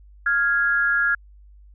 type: tone pair together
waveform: sine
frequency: 1400.9 / 1661.2 Hz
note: F6 / G#6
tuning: +5 / 0 cents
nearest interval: minor third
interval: 295 cents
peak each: -20 dBFS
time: 0.26-1.15 s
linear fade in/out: 5 ms
effects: added 50 Hz sine -45 dBFS peak until 1.74 s